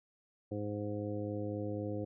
harmonic tone, 103.83 Hz, G#2, in tune, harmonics 1 / 2 / 3 / 4 / 5 / 7, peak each -40 / -44 / -40 / -45 / -41 / -53 dBFS, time 0.51-2.05 s, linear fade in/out 10 ms, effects none

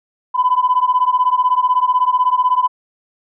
sine beating tone pair, 996 / 1012 Hz, B5 / B5, +14 / +42 cents, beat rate 16 Hz, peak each -14 dBFS, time 0.34-2.68 s, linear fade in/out 20 ms, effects tanh soft clip ceiling -5 dBFS

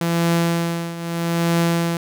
sawtooth tone with tremolo, 168.8 Hz, E3, 41 cents sharp, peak -11 dBFS, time 0.01-1.97 s, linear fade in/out 2 ms, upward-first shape triangle, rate 0.79 Hz, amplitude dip 80%, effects none

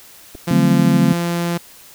clicks, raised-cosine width 2 ms, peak -23 / -22 dBFS, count 2, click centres 0.35 / 0.353 s
sawtooth tone, 171.7 Hz, F3, 29 cents flat, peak -14 dBFS, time 0.47-1.58 s, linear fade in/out 10 ms
sine chord, D dominant seventh, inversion none, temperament equal, 146.83 / 185 / 220 / 261.6 Hz, D3 / F#3 / A3 / C4, 0 / 0 / 0 / 0 cents, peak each -17 dBFS, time 0.51-1.13 s, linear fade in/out 2 ms
effects white hiss -43 dBFS RMS until 1.94 s

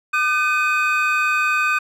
triangle tone cluster, 1208 / 1523 / 2508 Hz, D6 / F#6 / D#7, +48 / +50 / +13 cents, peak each -19 dBFS, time 0.13-1.79 s, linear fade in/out 10 ms, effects resampled to 32000 Hz

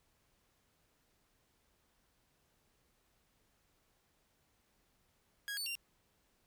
sawtooth tone with pitch steps, 1648 / 4496 / 2772 Hz, G#6 / C#8 / F7, -14 / +24 / -14 cents, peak -35 dBFS, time 5.48-5.753 s, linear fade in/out 0 ms, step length 91 ms, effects pink hiss -75 dBFS RMS until 6.46 s

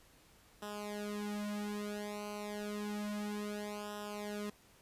sawtooth tone with flanger, 207.7 Hz, G#3, in tune, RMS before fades -41 dBFS, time 0.62-4.5 s, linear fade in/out 5 ms, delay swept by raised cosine 0.45 to 4.25 ms, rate 0.3 Hz, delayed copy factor -1, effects pink hiss -64 dBFS RMS until 4.81 s + resampled to 32000 Hz

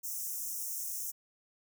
white high-pass noise, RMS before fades -38 dBFS, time 0.03-1.12 s, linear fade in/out 20 ms, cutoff 5500 Hz, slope 96 dB/octave, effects none

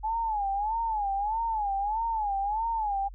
sine tone with vibrato, 850 Hz, G#5, 40 cents sharp, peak -26 dBFS, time 0.03-3.09 s, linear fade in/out 20 ms, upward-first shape sine, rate 1.6 Hz, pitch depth 140 cents each way, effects added 45 Hz sine -41 dBFS peak until 3.14 s

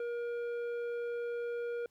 triangle tone with tanh clipping, 474.8 Hz, A#4, 32 cents sharp, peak -36 dBFS, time 0-1.86 s, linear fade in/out 2 ms, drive 13 dB, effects pink hiss -74 dBFS RMS until 1.9 s

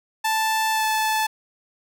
sawtooth tone with pitch glide, 880 to 871.9 Hz, A5 to A5, 0 to -16 cents, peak -16 dBFS, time 0.24-1.27 s, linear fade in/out 10 ms, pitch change -16 cents, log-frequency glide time 0.72-0.84 s, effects none

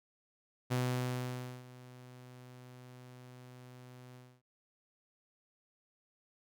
sawtooth tone with ADSR envelope, 125.6 Hz, B2, 30 cents sharp, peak -26 dBFS, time 0.7-4.42 s, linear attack 21 ms, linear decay 910 ms, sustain -21 dB, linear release 270 ms, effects none

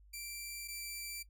10% pulse tone pair in turn, 2349 / 2339 Hz, D7 / D7, 0 / -8 cents, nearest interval unison, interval 8 cents, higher first, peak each -34 / -33 dBFS, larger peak second, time 0.13-0.68 / 0.68-1.23 s, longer neither, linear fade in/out 10 ms, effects noise-tail reverb RT60 0.1 s tail -19 dB re dry + added 50 Hz sine -58 dBFS peak until 1.29 s

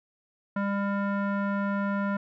square tone with low-pass filter, 200 Hz, G3, 35 cents sharp, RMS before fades -28 dBFS, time 0.56-2.17 s, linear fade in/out 5 ms, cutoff 1400 Hz, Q 2.7, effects none

